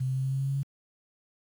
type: tone with pitch steps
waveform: sine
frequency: 129.8 / 131.01 / 132.22 / 133.45 / 134.69 / 135.94 / 137.2 / 138.47 Hz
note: C3 / C3 / C3 / C3 / C#3 / C#3 / C#3 / C#3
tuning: -13 / +3 / +19 / +35 / -49 / -33 / -17 / -2 cents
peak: -26 dBFS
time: 0-0.632 s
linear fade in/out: 10 ms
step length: 79 ms
effects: 9-bit